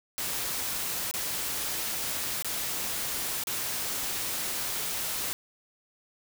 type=noise with dropouts; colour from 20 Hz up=white; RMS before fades=-32 dBFS; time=0.18-5.33 s; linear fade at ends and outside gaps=0 ms; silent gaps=1.112-1.139 / 2.424-2.446 / 3.437-3.471 s; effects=none